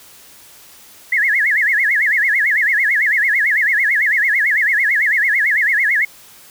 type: tone with vibrato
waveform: sine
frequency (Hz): 1904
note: A#6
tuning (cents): +36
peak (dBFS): -12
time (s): 1.12-6.05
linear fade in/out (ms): 5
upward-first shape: sine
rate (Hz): 9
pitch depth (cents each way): 240
effects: white hiss -43 dBFS RMS until 6.5 s